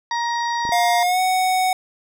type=harmonic tone; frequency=942 Hz; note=A#5; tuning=18 cents sharp; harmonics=1 / 2 / 4 / 5 / 6; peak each=-21 / -27 / -33 / -35 / -37 dBFS; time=0.11-1.03 s; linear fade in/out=2 ms
type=clicks; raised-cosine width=2 ms; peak=-20 / -20 dBFS; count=2; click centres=0.652 / 0.692 s
type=tone with pitch glide; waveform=square; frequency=707 to 743.9 Hz; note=F5 to F#5; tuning=+21 to +9 cents; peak=-17 dBFS; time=0.72-1.73 s; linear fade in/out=2 ms; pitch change=+88 cents; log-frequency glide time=1.02-1.2 s
effects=none